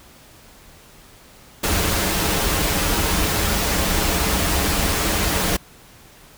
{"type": "noise with comb filter", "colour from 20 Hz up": "pink", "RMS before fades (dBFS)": -20, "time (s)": [1.63, 5.57], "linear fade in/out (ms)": 10, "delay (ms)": 8, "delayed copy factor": -0.5, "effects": ["pink hiss -47 dBFS RMS until 6.37 s"]}